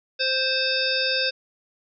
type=harmonic tone; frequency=523.3 Hz; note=C5; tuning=in tune; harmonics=1 / 3 / 5 / 7 / 9 / 10; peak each=-28 / -28 / -28 / -28 / -28 / -28 dBFS; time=0.19-1.31 s; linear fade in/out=20 ms; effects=none